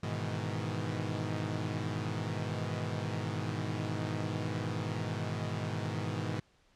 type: chord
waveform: sawtooth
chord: E major seventh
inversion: first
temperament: equal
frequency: 103.83 / 123.47 / 155.56 / 164.81 Hz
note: G#2 / B2 / D#3 / E3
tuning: 0 / 0 / 0 / 0 cents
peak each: -33 / -35 / -35 / -38 dBFS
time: 0.03-6.4 s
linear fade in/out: 5 ms
effects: pink hiss -68 dBFS RMS until 6.75 s + low-pass 6000 Hz 12 dB/octave